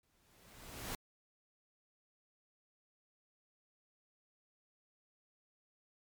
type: noise with exponential growth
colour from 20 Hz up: pink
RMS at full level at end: -40 dBFS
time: 0.03-0.95 s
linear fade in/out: 2 ms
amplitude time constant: 200 ms
effects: MP3 96 kbps